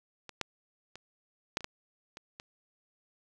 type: clicks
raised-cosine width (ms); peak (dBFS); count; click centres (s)
0.2; -26 / -14 / -28 / -12 / -29 / -18 / -27 / -26; 8; 0.293 / 0.413 / 0.956 / 1.571 / 1.607 / 1.644 / 2.171 / 2.399
effects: none